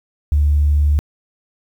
sine tone, 73.42 Hz, D2, in tune, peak -10 dBFS, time 0.32-0.99 s, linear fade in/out 0 ms, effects tanh soft clip ceiling -6 dBFS + 8-bit

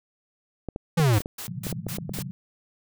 clicks, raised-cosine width 2 ms, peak -18 dBFS, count 11, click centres 0.687 / 0.761 / 0.998 / 1.205 / 1.259 / 1.668 / 1.727 / 1.867 / 1.985 / 2.094 / 2.187 s
square exponential sweep, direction down, 174.61 to 98 Hz, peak -18 dBFS, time 0.97-1.19 s, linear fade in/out 10 ms
white noise bursts, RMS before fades -36 dBFS, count 5, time 1.13-2.225 s, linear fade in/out 5 ms, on 91 ms, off 160 ms
white band-pass noise, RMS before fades -35 dBFS, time 1.48-2.31 s, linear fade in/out 0 ms, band 110 to 200 Hz, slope 96 dB/octave
effects none

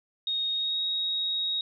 sine tone with pitch glide, 3729 to 3777 Hz, A#7 to A#7, 0 to +22 cents, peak -26 dBFS, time 0.27-1.61 s, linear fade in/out 2 ms, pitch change +22 cents, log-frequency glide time 0.52-0.81 s, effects none

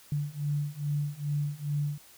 sine beating tone pair, 144.8 / 147.2 Hz, D3 / D3, -24 / +4 cents, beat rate 2.4 Hz, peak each -32 / -31 dBFS, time 0.12-1.98 s, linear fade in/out 2 ms, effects white hiss -55 dBFS RMS until 2.17 s

